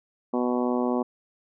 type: harmonic tone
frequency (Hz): 123.47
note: B2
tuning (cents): 0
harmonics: 2 / 3 / 4 / 5 / 6 / 7 / 8 / 9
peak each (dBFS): -25 / -29 / -31 / -33 / -35 / -36 / -37 / -38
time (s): 0.33-1.03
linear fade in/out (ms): 10
effects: none